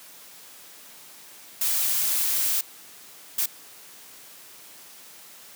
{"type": "noise bursts at uneven times", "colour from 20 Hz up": "blue", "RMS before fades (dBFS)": -24, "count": 2, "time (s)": [[1.61, 2.61], [3.38, 3.46]], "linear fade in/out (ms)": 5, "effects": ["white hiss -47 dBFS RMS until 5.55 s", "high-pass 150 Hz 12 dB/octave"]}